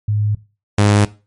sine / sawtooth tone pair in turn, 105 / 103.14 Hz, G#2 / G#2, +19 / -11 cents, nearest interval unison, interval 30 cents, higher first, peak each -14 / -6 dBFS, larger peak second, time 0.08-0.35 / 0.78-1.05 s, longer neither, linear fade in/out 5 ms, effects noise-tail reverb RT60 0.3 s tail -18 dB re dry + MP3 48 kbps

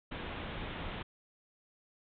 pink low-pass noise, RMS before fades -41 dBFS, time 0.11-1.03 s, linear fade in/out 10 ms, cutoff 3700 Hz, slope 96 dB/octave, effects none

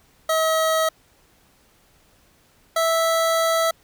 25% pulse tone pair in turn, 640 / 656.5 Hz, D#5 / E5, +49 / -7 cents, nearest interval unison, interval 44 cents, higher second, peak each -14 dBFS, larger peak neither, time 0.29-0.89 / 2.76-3.71 s, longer second, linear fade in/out 5 ms, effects pink hiss -58 dBFS RMS until 3.83 s

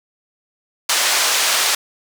white band-pass noise, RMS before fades -17 dBFS, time 0.89-1.75 s, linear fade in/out 5 ms, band 620 to 7000 Hz, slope 12 dB/octave, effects none

